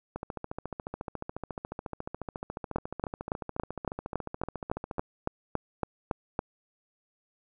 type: two click trains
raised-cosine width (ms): 1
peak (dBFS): -21 / -14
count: 69 / 14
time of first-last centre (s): 0.16-4.983 / 2.76-6.391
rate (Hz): 14.1 / 3.58
effects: none